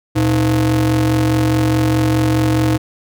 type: ring-modulated tone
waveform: square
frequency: 97.3 Hz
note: G2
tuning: 12 cents flat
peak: -10 dBFS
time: 0.15-2.78 s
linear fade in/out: 20 ms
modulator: 217 Hz
effects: none